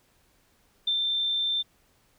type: tone with ADSR envelope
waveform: sine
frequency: 3569 Hz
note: A7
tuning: 24 cents sharp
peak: -22 dBFS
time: 0.87-1.63 s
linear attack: 6 ms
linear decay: 96 ms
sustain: -2 dB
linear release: 22 ms
effects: pink hiss -65 dBFS RMS until 2.18 s